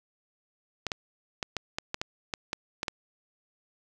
clicks, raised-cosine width 0.2 ms, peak -13 dBFS, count 11, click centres 0.867 / 0.918 / 1.428 / 1.567 / 1.785 / 1.944 / 2.015 / 2.338 / 2.531 / 2.831 / 2.882 s, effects none

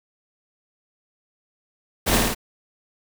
pink noise with echo, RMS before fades -20 dBFS, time 2.06-2.19 s, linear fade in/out 20 ms, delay 53 ms, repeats 3, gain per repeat -2 dB, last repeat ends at 2.349 s, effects none

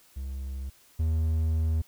triangle tone pair in turn, 66.7 / 79.81 Hz, C2 / D#2, +34 / +45 cents, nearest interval minor third, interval 311 cents, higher second, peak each -30 / -21 dBFS, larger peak second, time 0.16-0.7 / 0.99-1.82 s, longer second, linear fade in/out 10 ms, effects white hiss -59 dBFS RMS until 1.87 s

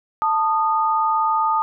sine tone pair together, 884.6 / 1232 Hz, A5 / D#6, +9 / -17 cents, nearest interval tritone, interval 574 cents, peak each -19 dBFS, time 0.22-1.62 s, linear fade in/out 0 ms, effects none

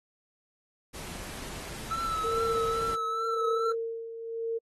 pink noise, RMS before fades -41 dBFS, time 0.93-2.96 s, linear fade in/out 20 ms
triangle tone with vibrato, 1318.5 Hz, E6, in tune, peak -27 dBFS, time 1.91-3.72 s, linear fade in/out 2 ms, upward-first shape triangle, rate 2.4 Hz, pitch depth 43 cents each way
sine tone with tremolo, 456.7 Hz, A#4, 36 cents flat, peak -27 dBFS, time 2.23-4.59 s, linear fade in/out 20 ms, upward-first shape sine, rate 0.92 Hz, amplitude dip 70%
effects AAC 32 kbps

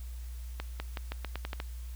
accelerating click train, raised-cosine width 0.3 ms, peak -20 dBFS, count 9, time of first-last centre 0.6-1.601 s, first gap 200 ms, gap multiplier 0.86, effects added 60 Hz sine -38 dBFS peak until 1.95 s + white hiss -57 dBFS RMS until 1.95 s

